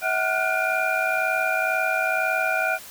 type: tone cluster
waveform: sine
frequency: 645 / 748 / 1422 / 1484 / 2397 Hz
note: E5 / F#5 / F6 / F#6 / D7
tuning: -38 / +19 / +31 / +5 / +35 cents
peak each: -27 dBFS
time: 0.01-2.79 s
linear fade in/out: 50 ms
effects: white hiss -42 dBFS RMS until 2.9 s